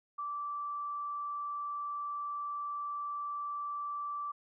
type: tone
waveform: sine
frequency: 1165 Hz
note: D6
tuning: 14 cents flat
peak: -35 dBFS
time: 0.18-4.32 s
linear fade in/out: 10 ms
effects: none